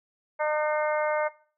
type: harmonic tone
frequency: 303.5 Hz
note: D#4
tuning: 43 cents flat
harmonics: 2 / 3 / 4 / 5 / 6 / 7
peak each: -26 / -29 / -35 / -35 / -40 / -36 dBFS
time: 0.39-1.29 s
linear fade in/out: 20 ms
effects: noise-tail reverb RT60 0.4 s tail -17 dB re dry